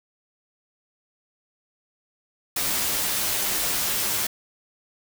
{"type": "noise with comb filter", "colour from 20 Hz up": "white", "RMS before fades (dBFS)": -25, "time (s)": [2.56, 4.27], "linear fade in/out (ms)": 5, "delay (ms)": 12, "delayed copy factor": -0.55, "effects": []}